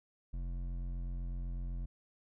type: tone with hard clipping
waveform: sine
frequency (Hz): 44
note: F1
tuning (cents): +14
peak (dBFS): -38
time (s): 0.33-1.86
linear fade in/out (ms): 10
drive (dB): 10
effects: none